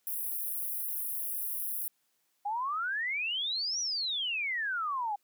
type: high-pass noise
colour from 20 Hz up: white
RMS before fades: -35 dBFS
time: 0.07-1.88 s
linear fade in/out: 0 ms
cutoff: 10000 Hz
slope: 96 dB/octave
type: exponential two-way sweep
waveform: sine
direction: up then down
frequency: 794 to 5920 to 794 Hz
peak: -30 dBFS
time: 2.45-5.16 s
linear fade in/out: 10 ms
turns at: 3.8 s
effects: white hiss -75 dBFS RMS until 5.23 s + high-pass 150 Hz 12 dB/octave